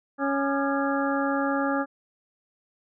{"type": "harmonic tone with a mistuned harmonic", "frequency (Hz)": 277.2, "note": "C#4", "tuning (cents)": 0, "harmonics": [1, 2, 3, 4, 5, 6], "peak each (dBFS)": [-26, -29, -31, -32, -33, -34], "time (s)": [0.18, 1.86], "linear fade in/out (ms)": 50, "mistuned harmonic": 4, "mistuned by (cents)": 140, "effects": []}